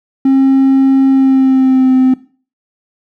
triangle tone with pitch glide, 268.3 to 258.9 Hz, C4 to C4, +44 to -18 cents, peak -3 dBFS, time 0.25-2.14 s, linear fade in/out 5 ms, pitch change -62 cents, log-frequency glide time 1.1-1.94 s, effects noise-tail reverb RT60 0.4 s tail -20 dB re dry + tanh soft clip ceiling 0 dBFS

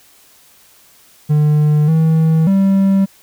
triangle tone with pitch steps, 150.1 / 160.3 / 194.5 Hz, D3 / E3 / G3, +38 / -48 / -13 cents, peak -7 dBFS, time 1.29-3.06 s, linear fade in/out 20 ms, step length 590 ms, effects white hiss -48 dBFS RMS until 3.22 s

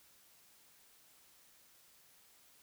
silence, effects white hiss -65 dBFS RMS until 2.62 s

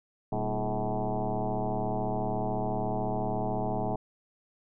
sine tone with frequency modulation, 312 Hz, D#4, 5 cents sharp, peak -27 dBFS, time 0.32-3.96 s, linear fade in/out 5 ms, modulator 110 Hz, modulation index 4.9, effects none

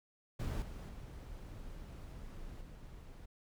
brown noise with level steps, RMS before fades -37 / -45 / -48 / -51 dBFS, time 0.39-3.26 s, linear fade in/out 10 ms, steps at 0.62 / 0.89 / 2.61 s, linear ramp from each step 2 ms, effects none

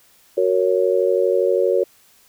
sine chord, F# major, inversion none, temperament just, 370 / 462.5 / 555 Hz, F#4 / A#4 / C#5, 0 / -14 / +2 cents, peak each -19 dBFS, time 0.37-1.84 s, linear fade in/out 10 ms, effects white hiss -54 dBFS RMS until 2.28 s

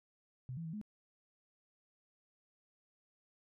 sine tone with pitch steps, 127.8 / 165.7 / 161.1 / 211.2 Hz, C3 / E3 / E3 / G#3, -40 / +9 / -39 / +29 cents, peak -40 dBFS, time 0.49-0.814 s, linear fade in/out 0 ms, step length 81 ms, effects none

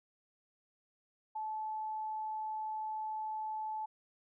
sine tone, 867 Hz, A5, 26 cents flat, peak -36 dBFS, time 1.35-3.86 s, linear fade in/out 10 ms, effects none

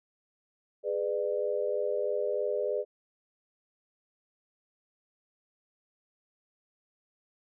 sine chord, G# diminished, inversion none, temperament just, 415.3 / 498.4 / 598 Hz, G#4 / B4 / D5, 0 / +16 / +31 cents, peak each -32 dBFS, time 0.83-2.85 s, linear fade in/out 50 ms, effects none

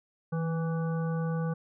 harmonic tone with a mistuned harmonic, 164.81 Hz, E3, in tune, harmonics 1 / 3 / 5 / 7 / 9, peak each -28 / -37 / -44 / -44 / -46 dBFS, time 0.32-1.54 s, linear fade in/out 10 ms, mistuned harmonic 1, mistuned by -30 cents, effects none

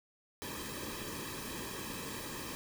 pink noise with comb filter, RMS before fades -42 dBFS, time 0.42-2.55 s, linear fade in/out 0 ms, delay 1.4 ms, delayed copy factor -0.75, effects none

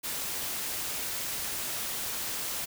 white noise, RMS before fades -34 dBFS, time 0.03-2.66 s, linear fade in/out 20 ms, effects none

